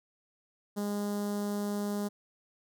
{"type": "tone with notch filter", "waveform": "sawtooth", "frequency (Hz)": 204.9, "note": "G#3", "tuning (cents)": -23, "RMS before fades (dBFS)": -33, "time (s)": [0.76, 2.09], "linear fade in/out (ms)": 20, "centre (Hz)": 2400, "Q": 0.5, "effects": []}